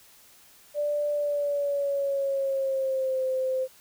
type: tone with pitch glide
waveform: sine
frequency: 587.3 to 520.2 Hz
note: D5 to C5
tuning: 0 to -10 cents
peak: -24 dBFS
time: 0.74-3.68 s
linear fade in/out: 50 ms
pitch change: -210 cents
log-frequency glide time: 1.13-3.23 s
effects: white hiss -55 dBFS RMS until 3.8 s